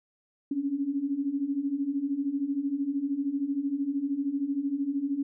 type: beating tone pair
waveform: sine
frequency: 270.7 / 283.7 Hz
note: C#4 / C#4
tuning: -41 / +40 cents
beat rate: 13 Hz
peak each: -32 / -28 dBFS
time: 0.51-5.23 s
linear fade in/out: 5 ms
effects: none

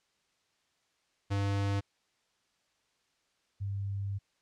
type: tone pair in turn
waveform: square / sine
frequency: 99.8 / 99.24 Hz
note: G2 / G2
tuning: +32 / +22 cents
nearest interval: unison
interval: 10 cents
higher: first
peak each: -29 / -32 dBFS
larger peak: first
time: 1.3-1.81 / 3.6-4.19 s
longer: second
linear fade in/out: 20 ms
effects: white hiss -74 dBFS RMS until 4.41 s + low-pass 6000 Hz 12 dB/octave

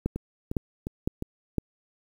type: two click trains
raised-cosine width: 3 ms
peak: -12 / -18 dBFS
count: 4 / 4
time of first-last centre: 0.06-1.583 / 0.16-1.224 s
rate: 1.97 / 2.82 Hz
effects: 8-bit

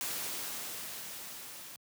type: noise with level ramp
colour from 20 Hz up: white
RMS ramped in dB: -36 to -48 dBFS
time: 0.01-1.76 s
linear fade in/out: 0 ms
effects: high-pass 100 Hz 12 dB/octave

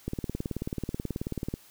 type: click train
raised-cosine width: 3 ms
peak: -18 dBFS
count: 28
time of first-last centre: 0.08-1.539 s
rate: 18.5 Hz
effects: white hiss -56 dBFS RMS until 1.7 s

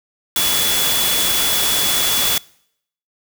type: tone in noise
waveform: sine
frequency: 3414 Hz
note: G#7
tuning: 47 cents sharp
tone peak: -21 dBFS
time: 0.36-2.38 s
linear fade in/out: 2 ms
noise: white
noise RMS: -18 dBFS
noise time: 0.36-2.38 s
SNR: -6 dB
effects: noise-tail reverb RT60 0.7 s tail -24 dB re dry

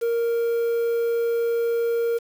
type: tone with quantisation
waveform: triangle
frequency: 466.2 Hz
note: A#4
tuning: in tune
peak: -18 dBFS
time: 0.01-2.19 s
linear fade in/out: 20 ms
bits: 7
effects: none

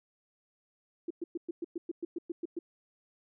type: tone bursts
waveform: sine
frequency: 340 Hz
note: F4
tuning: 46 cents flat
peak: -32 dBFS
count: 12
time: 1.08-2.59 s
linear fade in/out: 5 ms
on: 25 ms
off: 110 ms
effects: none

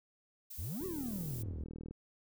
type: noise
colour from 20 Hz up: violet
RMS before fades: -47 dBFS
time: 0.5-1.43 s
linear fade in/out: 10 ms
type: exponential two-way sweep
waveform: triangle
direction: up then down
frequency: 66.6 to 392 to 66.6 Hz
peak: -36 dBFS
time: 0.58-1.64 s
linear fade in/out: 10 ms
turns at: 0.85 s
type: click train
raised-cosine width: 3 ms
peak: -33 dBFS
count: 45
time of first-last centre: 0.81-1.91 s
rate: 40 Hz
effects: none

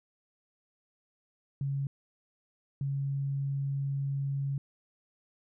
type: tone bursts at uneven times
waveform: sine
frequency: 138.59 Hz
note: C#3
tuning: in tune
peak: -29 dBFS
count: 2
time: 1.61-1.87 / 2.81-4.58 s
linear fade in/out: 2 ms
effects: none

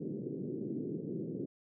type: band-pass noise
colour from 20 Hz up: white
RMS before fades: -39 dBFS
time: 0-1.46 s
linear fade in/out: 10 ms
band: 130 to 420 Hz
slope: 48 dB/octave
effects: none

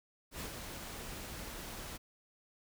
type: noise with ADSR envelope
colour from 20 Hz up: pink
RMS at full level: -41 dBFS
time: 0.31-1.98 s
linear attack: 92 ms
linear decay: 100 ms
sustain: -4 dB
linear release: 23 ms
effects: none

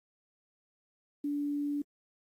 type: tone with quantisation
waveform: sine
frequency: 289.3 Hz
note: D4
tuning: 26 cents flat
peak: -30 dBFS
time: 1.24-1.82 s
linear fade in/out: 5 ms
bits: 10
effects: AAC 48 kbps

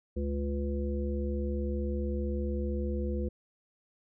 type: harmonic tone with a mistuned harmonic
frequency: 71.1 Hz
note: C#2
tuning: 45 cents sharp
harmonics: 1 / 3 / 5 / 7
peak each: -31 / -36 / -38 / -39 dBFS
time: 0.16-3.29 s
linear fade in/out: 10 ms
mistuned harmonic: 5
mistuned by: -22 cents
effects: none

